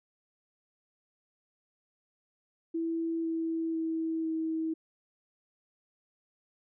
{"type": "tone with pitch steps", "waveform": "sine", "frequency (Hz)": [329.6, 326.8, 323.9, 321.1], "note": ["E4", "E4", "E4", "E4"], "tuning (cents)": [0, -15, -30, -45], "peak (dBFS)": -29, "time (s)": [2.74, 4.74], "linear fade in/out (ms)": 10, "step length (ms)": 500, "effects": []}